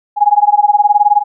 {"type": "tone with tremolo", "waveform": "sine", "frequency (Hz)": 828, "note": "G#5", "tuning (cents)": -5, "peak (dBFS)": -3, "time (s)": [0.16, 1.24], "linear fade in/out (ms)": 50, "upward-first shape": "sine", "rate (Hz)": 19, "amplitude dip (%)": 95, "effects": []}